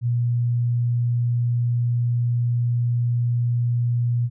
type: tone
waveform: sine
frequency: 120 Hz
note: B2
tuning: 49 cents flat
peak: -18 dBFS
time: 0.01-4.3 s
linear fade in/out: 50 ms
effects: none